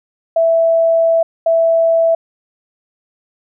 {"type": "tone pair in turn", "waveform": "sine", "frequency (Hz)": [660, 660], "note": ["E5", "E5"], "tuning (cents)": [2, 2], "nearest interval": "unison", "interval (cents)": 0, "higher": "neither", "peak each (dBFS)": -9, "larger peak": "neither", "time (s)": [[0.36, 1.23], [1.46, 2.15]], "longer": "first", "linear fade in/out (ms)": 5, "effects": []}